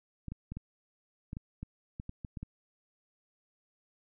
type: clicks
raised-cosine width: 5 ms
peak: -27 dBFS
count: 12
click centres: 0.283 / 0.32 / 0.52 / 0.57 / 1.331 / 1.369 / 1.63 / 1.999 / 2.094 / 2.248 / 2.372 / 2.43 s
effects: none